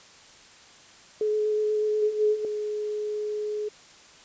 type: tone with vibrato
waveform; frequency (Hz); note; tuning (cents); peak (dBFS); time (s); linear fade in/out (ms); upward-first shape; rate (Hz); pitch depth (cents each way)
sine; 425.9; G#4; +44; -22; 1.21-2.45; 2; square; 8.2; 9
type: tone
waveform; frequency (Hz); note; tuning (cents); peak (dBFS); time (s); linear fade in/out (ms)
sine; 422; G#4; +28; -27; 2.02-3.69; 10
effects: white hiss -51 dBFS RMS until 4.24 s + resampled to 16000 Hz

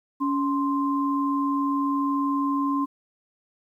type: tone pair together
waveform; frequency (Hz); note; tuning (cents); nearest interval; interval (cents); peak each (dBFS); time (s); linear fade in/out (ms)
sine; 280.9 / 1046.5; C#4 / C6; +23 / 0; octave + major seventh; 2277; -23 / -26; 0.2-2.86; 20
effects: 10-bit

